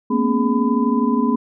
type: tone cluster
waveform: sine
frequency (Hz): 223.8 / 243.1 / 275.8 / 417.6 / 1005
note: A3 / B3 / C#4 / G#4 / B5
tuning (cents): +30 / -27 / -9 / +10 / +30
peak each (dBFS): -21 / -18 / -22 / -25 / -24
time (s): 0.1-1.36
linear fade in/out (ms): 10
effects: none